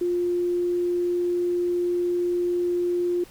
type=tone; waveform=sine; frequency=352.2 Hz; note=F4; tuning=15 cents sharp; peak=-21 dBFS; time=0.01-3.24 s; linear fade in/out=5 ms; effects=pink hiss -50 dBFS RMS until 3.3 s